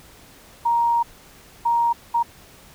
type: tone bursts at uneven times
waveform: sine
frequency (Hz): 938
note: A#5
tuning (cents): +11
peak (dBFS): -16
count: 3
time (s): 0.65-1.03 / 1.65-1.93 / 2.14-2.23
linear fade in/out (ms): 10
effects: pink hiss -48 dBFS RMS until 2.74 s